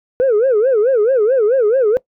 sine tone with vibrato, 473.8 Hz, A#4, 28 cents sharp, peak -8 dBFS, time 0.2-1.97 s, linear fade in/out 0 ms, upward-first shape sine, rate 4.6 Hz, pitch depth 240 cents each way, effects noise-tail reverb RT60 0.1 s tail -21 dB re dry + tanh soft clip ceiling -8 dBFS

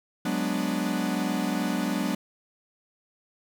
45% pulse chord, G# half-diminished seventh, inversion third, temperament equal, 185 / 207.7 / 246.9 / 293.7 Hz, F#3 / G#3 / B3 / D4, 0 / 0 / 0 / 0 cents, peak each -31 dBFS, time 0.25-2.15 s, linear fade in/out 5 ms, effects none

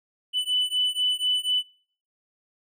triangle beating tone pair, 2990 / 2994.1 Hz, F#7 / F#7, +17 / +20 cents, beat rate 4.1 Hz, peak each -22 dBFS, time 0.33-1.63 s, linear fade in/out 50 ms, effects noise-tail reverb RT60 0.5 s tail -25 dB re dry + tanh soft clip ceiling -18 dBFS

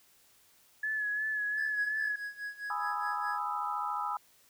sine tone with vibrato, 1708 Hz, G#6, 48 cents sharp, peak -30 dBFS, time 0.83-2.16 s, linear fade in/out 5 ms, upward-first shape sine, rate 2.8 Hz, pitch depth 36 cents each way
triangle tone with tremolo, 1667 Hz, G#6, 6 cents sharp, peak -33 dBFS, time 1.57-3.39 s, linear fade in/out 10 ms, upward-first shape sine, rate 4.8 Hz, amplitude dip 85%
sine chord, E major seventh, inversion first, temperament equal, 830.6 / 987.8 / 1244.5 / 1318.5 Hz, G#5 / B5 / D#6 / E6, 0 / 0 / 0 / 0 cents, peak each -37 dBFS, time 2.7-4.17 s, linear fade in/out 2 ms
effects white hiss -64 dBFS RMS until 4.49 s

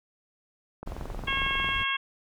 click train, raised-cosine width 1 ms, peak -24 dBFS, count 20, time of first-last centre 0.83-1.69 s, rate 22.1 Hz
brown noise, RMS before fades -37 dBFS, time 0.86-1.84 s, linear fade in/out 10 ms
harmonic tone, 544 Hz, C#5, 33 cents flat, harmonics 2 / 3 / 4 / 5 / 6, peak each -32 / -32 / -32 / -32 / -32 dBFS, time 1.27-1.97 s, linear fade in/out 10 ms
effects none

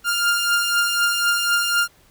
sawtooth beating tone pair, 1400 / 1404 Hz, F6 / F6, +4 / +9 cents, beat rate 4 Hz, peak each -15 / -20 dBFS, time 0.04-1.88 s, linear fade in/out 50 ms, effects pink hiss -55 dBFS RMS until 2.1 s

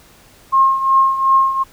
sine tone with tremolo, 1072 Hz, C6, 42 cents sharp, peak -7 dBFS, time 0.52-1.64 s, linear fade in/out 20 ms, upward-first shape triangle, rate 2.7 Hz, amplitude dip 75%, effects pink hiss -47 dBFS RMS until 1.72 s

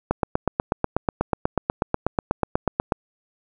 click train, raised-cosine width 1 ms, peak -5 dBFS, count 24, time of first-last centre 0.11-2.922 s, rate 8.18 Hz, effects none

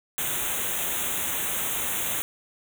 white band-stop noise, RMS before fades -28 dBFS, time 0.18-2.22 s, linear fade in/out 0 ms, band 3800 to 6200 Hz, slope 96 dB/octave, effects none

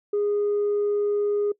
sine tone, 411.8 Hz, G#4, 15 cents flat, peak -19 dBFS, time 0.13-1.52 s, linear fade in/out 5 ms, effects noise-tail reverb RT60 0.1 s tail -22 dB re dry + tanh soft clip ceiling -18 dBFS

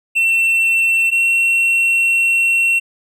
triangle tone pair in turn, 2697 / 2720 Hz, E7 / F7, +39 / -46 cents, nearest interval unison, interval 15 cents, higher second, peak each -10 dBFS, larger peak neither, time 0.15-1.11 / 1.11-2.8 s, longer second, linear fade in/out 20 ms, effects none

